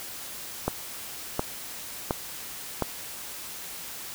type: click train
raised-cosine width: 1 ms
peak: -10 dBFS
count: 4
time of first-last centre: 0.68-2.823 s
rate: 1.4 Hz
effects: white hiss -39 dBFS RMS until 4.14 s